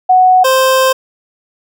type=tone pair in turn; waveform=sine / 25% pulse; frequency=740 / 523.3 Hz; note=F#5 / C5; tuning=0 / 0 cents; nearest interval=tritone; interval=600 cents; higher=first; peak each=-4 dBFS; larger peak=neither; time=0.09-0.44 / 0.44-0.93 s; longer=second; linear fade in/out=10 ms; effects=none